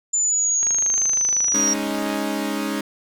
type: exponential sweep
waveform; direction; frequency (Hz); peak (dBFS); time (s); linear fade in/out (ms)
sine; down; 7100 to 5650; -17; 0.13-1.74; 10
type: click train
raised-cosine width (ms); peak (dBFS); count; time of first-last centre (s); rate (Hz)
0.3; -17; 40; 0.63-2.142; 25.8
type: chord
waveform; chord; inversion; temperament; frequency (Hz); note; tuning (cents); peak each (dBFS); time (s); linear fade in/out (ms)
sawtooth; Ab suspended fourth; none; equal; 207.7 / 277.2 / 311.1; Ab3 / Db4 / Eb4; 0 / 0 / 0; -23; 1.54-2.81; 5
effects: none